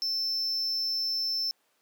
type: tone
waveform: triangle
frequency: 5320 Hz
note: E8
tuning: 15 cents sharp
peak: -26 dBFS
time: 0.02-1.51 s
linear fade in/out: 0 ms
effects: pink hiss -70 dBFS RMS until 1.81 s + high-pass 400 Hz 12 dB/octave